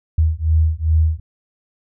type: beating tone pair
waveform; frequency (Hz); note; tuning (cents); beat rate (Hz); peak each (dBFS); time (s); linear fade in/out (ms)
sine; 78.3 / 80.8; D#2 / E2; +11 / -34; 2.5; -16; 0.18-1.2; 5
effects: none